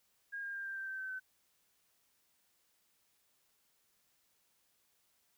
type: tone with pitch steps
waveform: sine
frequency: 1626 / 1611 / 1596.2 / 1581.5 / 1567 / 1552.6 / 1538.3 / 1524.1 Hz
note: G#6 / G6 / G6 / G6 / G6 / G6 / G6 / G6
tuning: -37 / +47 / +31 / +15 / -1 / -17 / -33 / -49 cents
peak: -39 dBFS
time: 0.32-1.2 s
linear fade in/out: 20 ms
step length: 110 ms
effects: white hiss -75 dBFS RMS until 5.37 s